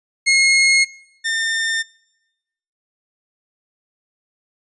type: tone pair in turn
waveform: sawtooth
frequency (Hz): 2158 / 1807.3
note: C#7 / A6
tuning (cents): -47 / +46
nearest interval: minor third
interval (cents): 307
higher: first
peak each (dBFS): -8 / -15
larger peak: first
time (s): 0.26-0.85 / 1.24-1.83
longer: neither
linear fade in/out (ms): 20
effects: noise-tail reverb RT60 1.0 s tail -25 dB re dry + resampled to 22050 Hz